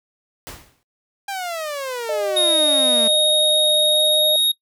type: noise with exponential decay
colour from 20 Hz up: pink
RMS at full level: -31 dBFS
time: 0.47-0.83 s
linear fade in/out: 0 ms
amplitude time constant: 78 ms
type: exponential sweep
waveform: sawtooth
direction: down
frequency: 807 to 220 Hz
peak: -21 dBFS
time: 1.28-3.08 s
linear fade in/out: 5 ms
type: tone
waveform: sine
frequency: 612 Hz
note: D#5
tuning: 29 cents flat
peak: -20 dBFS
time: 2.09-4.36 s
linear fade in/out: 2 ms
type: tone with pitch glide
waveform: square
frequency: 3729 to 3751 Hz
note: A#7 to A#7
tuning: 0 to +10 cents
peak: -15 dBFS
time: 2.36-4.52 s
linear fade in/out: 10 ms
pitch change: +10 cents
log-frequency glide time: 2.64-4.35 s
effects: noise-tail reverb RT60 0.1 s tail -22 dB re dry